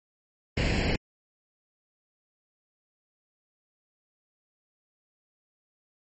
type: noise with comb filter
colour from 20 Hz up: pink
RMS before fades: -25 dBFS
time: 0.57-0.96 s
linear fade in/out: 5 ms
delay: 0.41 ms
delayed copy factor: +0.75
effects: low-pass 4000 Hz 12 dB/octave + MP3 32 kbps